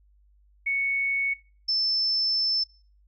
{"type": "tone pair in turn", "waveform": "sine", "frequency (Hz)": [2217, 5288], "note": ["C#7", "E8"], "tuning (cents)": [0, 5], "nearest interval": "octave + minor third", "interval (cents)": 1505, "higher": "second", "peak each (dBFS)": [-23, -22], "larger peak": "second", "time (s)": [[0.66, 1.34], [1.68, 2.64]], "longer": "second", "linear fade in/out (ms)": 10, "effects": ["noise-tail reverb RT60 0.4 s tail -22 dB re dry", "added 50 Hz sine -57 dBFS peak until 3.07 s"]}